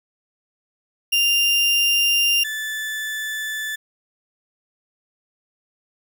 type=tone pair in turn; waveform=35% pulse; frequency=2794 / 1746.4 Hz; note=F7 / A6; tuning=0 / -13 cents; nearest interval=minor sixth; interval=813 cents; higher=first; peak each=-14 / -23 dBFS; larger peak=first; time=1.12-2.44 / 2.44-3.76 s; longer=neither; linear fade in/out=10 ms; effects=none